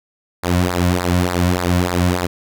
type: tone with flanger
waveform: sawtooth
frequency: 89.1 Hz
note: F2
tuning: 35 cents sharp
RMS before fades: -17 dBFS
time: 0.43-2.27 s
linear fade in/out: 10 ms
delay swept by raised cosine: 0.32 to 2.52 ms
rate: 3.4 Hz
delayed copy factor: -0.8
effects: none